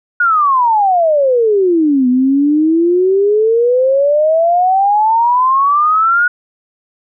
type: exponential two-way sweep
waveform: sine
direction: down then up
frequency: 1463 to 246.9 to 1463 Hz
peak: -8 dBFS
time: 0.2-6.28 s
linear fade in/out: 5 ms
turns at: 2.08 s
effects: none